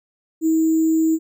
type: tone with sample-and-hold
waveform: sine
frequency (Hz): 320.4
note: E4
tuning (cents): -49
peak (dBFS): -14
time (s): 0.41-1.19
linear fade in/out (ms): 50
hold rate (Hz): 7350
effects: none